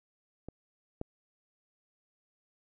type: clicks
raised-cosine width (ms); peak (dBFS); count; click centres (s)
2; -28 / -22; 2; 0.486 / 1.014
effects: none